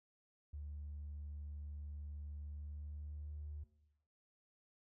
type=tone with pitch glide; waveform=triangle; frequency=73.42 to 74.92 Hz; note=D2 to D2; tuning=0 to +35 cents; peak=-40 dBFS; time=0.53-3.64 s; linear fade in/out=10 ms; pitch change=+35 cents; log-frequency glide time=2.45-3.5 s; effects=noise-tail reverb RT60 0.9 s tail -19 dB re dry + tanh soft clip ceiling -42 dBFS